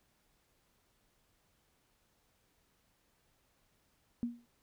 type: tone with exponential decay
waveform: sine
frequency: 237.8 Hz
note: A#3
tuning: 35 cents sharp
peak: -29 dBFS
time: 4.23-4.46 s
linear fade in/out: 0 ms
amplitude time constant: 49 ms
effects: pink hiss -74 dBFS RMS until 4.62 s